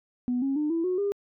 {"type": "tone with pitch steps", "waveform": "sine", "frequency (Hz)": [246.9, 272.4, 300.5, 331.5, 365.7, 403.4], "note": ["B3", "C#4", "D4", "E4", "F#4", "G4"], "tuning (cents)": [0, -30, 40, 10, -20, 50], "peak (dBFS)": -23, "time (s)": [0.28, 1.12], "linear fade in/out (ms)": 0, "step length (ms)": 140, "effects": ["tanh soft clip ceiling -19 dBFS"]}